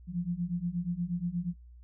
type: beating tone pair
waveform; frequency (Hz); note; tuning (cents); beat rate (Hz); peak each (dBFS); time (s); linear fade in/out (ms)
sine; 170.1 / 178.5; F3 / F3; -45 / +38; 8.4; -34 / -32; 0.07-1.54; 50
effects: noise-tail reverb RT60 0.1 s tail -22 dB re dry + added 60 Hz sine -49 dBFS peak until 1.83 s